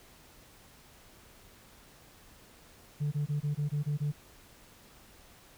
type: tone bursts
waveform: sine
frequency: 146.83 Hz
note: D3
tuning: in tune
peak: -26 dBFS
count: 8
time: 3-4.121 s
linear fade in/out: 20 ms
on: 120 ms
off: 23 ms
effects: tanh soft clip ceiling -26 dBFS + pink hiss -57 dBFS RMS until 5.57 s